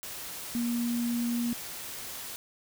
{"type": "tone in noise", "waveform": "sine", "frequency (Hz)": 237.3, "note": "A#3", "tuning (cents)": 31, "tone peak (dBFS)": -27, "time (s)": [0.55, 1.53], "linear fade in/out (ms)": 0, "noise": "white", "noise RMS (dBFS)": -40, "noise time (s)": [0.03, 2.36], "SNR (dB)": 10, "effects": []}